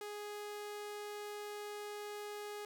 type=tone; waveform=sawtooth; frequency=415.3 Hz; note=G#4; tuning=in tune; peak=-39 dBFS; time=0.01-2.65 s; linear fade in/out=2 ms; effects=none